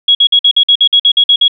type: tone bursts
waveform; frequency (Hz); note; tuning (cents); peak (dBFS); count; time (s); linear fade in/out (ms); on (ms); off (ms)
sine; 3325; G#7; +1; -4; 12; 0.08-1.481; 5; 70; 51
effects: none